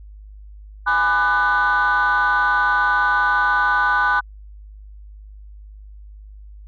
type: chord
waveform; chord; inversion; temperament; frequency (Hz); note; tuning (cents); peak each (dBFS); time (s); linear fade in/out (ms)
sine; G# half-diminished seventh; none; just; 830.6 / 996.7 / 1196.1 / 1495.1; G#5 / B5 / D6 / F#6; 0 / +16 / +31 / +18; -22 / -20 / -20 / -16; 0.86-4.21; 20
effects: tanh soft clip ceiling -10 dBFS + added 51 Hz sine -37 dBFS peak until 6.67 s